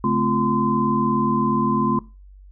sine tone cluster, 140.5 / 217.6 / 257.9 / 345.8 / 1029 Hz, C#3 / A3 / C4 / F4 / C6, +24 / -19 / -25 / -17 / -29 cents, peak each -27 / -21 / -25 / -26 / -22 dBFS, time 0.04-1.99 s, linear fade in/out 2 ms, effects noise-tail reverb RT60 0.3 s tail -20 dB re dry + added 48 Hz sine -42 dBFS peak until 2.51 s

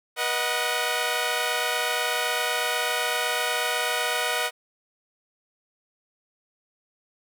10% pulse chord, B major, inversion none, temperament equal with one note detuned, 484 / 622.3 / 740 Hz, B4 / D#5 / F#5, -35 / 0 / 0 cents, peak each -20 dBFS, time 0.16-4.51 s, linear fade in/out 50 ms, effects none

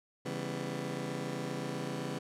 20% pulse chord, C# half-diminished seventh, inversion none, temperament just, 138.59 / 166.31 / 199.57 / 249.5 Hz, C#3 / E3 / G3 / B3, 0 / +16 / +31 / +18 cents, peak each -35 / -36 / -38 / -37 dBFS, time 0.25-2.19 s, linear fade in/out 10 ms, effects low-pass 10000 Hz 12 dB/octave

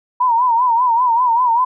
sine tone with vibrato, 961 Hz, B5, 48 cents flat, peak -11 dBFS, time 0.2-1.65 s, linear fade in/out 10 ms, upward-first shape sine, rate 5.1 Hz, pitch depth 100 cents each way, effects none

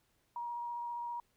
sine tone with vibrato, 951 Hz, A#5, 34 cents sharp, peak -37 dBFS, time 0.36-1.2 s, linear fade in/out 2 ms, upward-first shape sine, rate 15 Hz, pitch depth 10 cents each way, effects pink hiss -75 dBFS RMS until 1.36 s

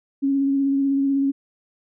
sine tone with vibrato, 275.4 Hz, C#4, 11 cents flat, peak -17 dBFS, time 0.22-1.32 s, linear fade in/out 20 ms, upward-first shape sine, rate 16 Hz, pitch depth 19 cents each way, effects none

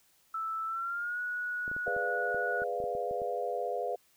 sine tone with pitch glide, 1318.5 to 1463 Hz, E6 to F#6, 0 to -20 cents, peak -32 dBFS, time 0.34-2.64 s, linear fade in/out 5 ms, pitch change +180 cents, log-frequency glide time 0.66-1.2 s
clicks, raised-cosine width 2 ms, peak -32 dBFS, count 12, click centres 1.679 / 1.715 / 1.765 / 1.879 / 1.965 / 2.346 / 2.619 / 2.802 / 2.84 / 2.951 / 3.111 / 3.218 s
sine chord, G# diminished seventh, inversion none, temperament equal, 415.3 / 493.9 / 587.3 / 698.5 Hz, G#4 / B4 / D5 / F5, 0 / 0 / 0 / 0 cents, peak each -38 / -35 / -39 / -35 dBFS, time 1.86-3.96 s, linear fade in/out 10 ms
effects white hiss -67 dBFS RMS until 4.16 s

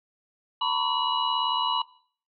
sine tone cluster, 919 / 997 / 1130 / 2911 / 3956 Hz, A#5 / B5 / C#6 / F#7 / B7, -25 / +16 / +33 / -29 / +2 cents, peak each -30 / -28 / -31 / -30 / -35 dBFS, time 0.61-1.82 s, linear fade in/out 5 ms, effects noise-tail reverb RT60 0.5 s tail -20 dB re dry

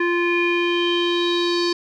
square tone with low-pass filter sweep, 347.3 Hz, F4, 10 cents flat, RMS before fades -20 dBFS, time 0-1.73 s, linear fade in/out 5 ms, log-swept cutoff 2000 to 4700 Hz, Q 5.9, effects none

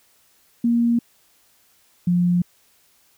sine tone pair in turn, 235.3 / 176.28 Hz, A#3 / F3, +16 / +16 cents, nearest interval perfect fourth, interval 500 cents, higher first, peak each -15 dBFS, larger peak neither, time 0.64-0.99 / 2.07-2.42 s, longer neither, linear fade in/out 5 ms, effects white hiss -59 dBFS RMS until 3.17 s

